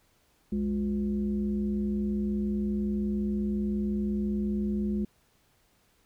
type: tone with frequency modulation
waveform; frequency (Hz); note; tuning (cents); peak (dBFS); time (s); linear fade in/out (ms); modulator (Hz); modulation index
sine; 207.7; G#3; 0; -26; 0.52-5.05; 5; 147; 0.63
effects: pink hiss -67 dBFS RMS until 6.05 s